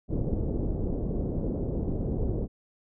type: low-pass noise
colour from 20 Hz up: pink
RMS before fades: -29 dBFS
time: 0.08-2.48 s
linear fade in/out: 50 ms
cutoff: 480 Hz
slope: 24 dB/octave
effects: none